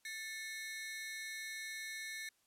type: ring-modulated tone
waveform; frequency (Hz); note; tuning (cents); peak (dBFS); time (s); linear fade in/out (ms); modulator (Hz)
sawtooth; 1975.5; B6; 0; -36; 0.05-2.29; 2; 208
effects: white hiss -75 dBFS RMS until 2.46 s + low-pass 12000 Hz 12 dB/octave